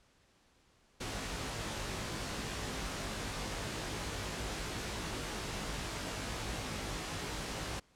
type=noise with comb filter; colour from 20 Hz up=pink; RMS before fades=-39 dBFS; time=1-7.8 s; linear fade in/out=10 ms; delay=19 ms; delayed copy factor=+0.75; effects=pink hiss -68 dBFS RMS until 7.95 s + low-pass 8000 Hz 12 dB/octave